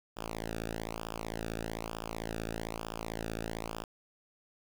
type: tone with flanger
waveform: sawtooth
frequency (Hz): 55.6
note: A1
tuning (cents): +19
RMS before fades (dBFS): -39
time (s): 0.16-3.85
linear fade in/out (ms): 20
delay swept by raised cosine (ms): 0.48 to 0.98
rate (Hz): 1.1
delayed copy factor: -0.95
effects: 11-bit